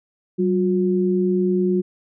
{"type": "tone pair together", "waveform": "sine", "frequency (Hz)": [189.8, 360.1], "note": ["F#3", "F#4"], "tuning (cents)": [44, -47], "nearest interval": "major seventh", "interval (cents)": 1109, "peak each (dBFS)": -19, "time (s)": [0.38, 1.82], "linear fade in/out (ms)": 20, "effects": []}